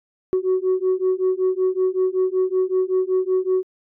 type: beating tone pair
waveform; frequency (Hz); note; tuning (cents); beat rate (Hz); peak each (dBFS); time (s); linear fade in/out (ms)
sine; 370 / 375.3; F#4 / F#4; 0 / +25; 5.3; -19; 0.33-3.63; 0
effects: tanh soft clip ceiling -13 dBFS